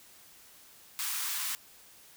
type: high-pass noise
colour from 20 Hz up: white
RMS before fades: -34 dBFS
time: 0.99-1.55 s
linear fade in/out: 0 ms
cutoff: 910 Hz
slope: 48 dB/octave
effects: white hiss -56 dBFS RMS until 2.16 s